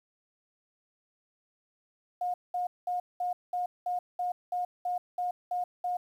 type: tone bursts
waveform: sine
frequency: 717 Hz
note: F5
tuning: 45 cents sharp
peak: -28 dBFS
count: 12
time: 2.21-5.97 s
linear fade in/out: 5 ms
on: 130 ms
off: 200 ms
effects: 10-bit